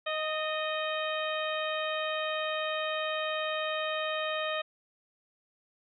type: harmonic tone with a mistuned harmonic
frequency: 623 Hz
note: D#5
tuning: 2 cents sharp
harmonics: 1 / 2 / 3 / 4 / 5 / 6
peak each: -33 / -36 / -38 / -39 / -40 / -41 dBFS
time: 0.06-4.62 s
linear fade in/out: 10 ms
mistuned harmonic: 3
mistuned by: -29 cents
effects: none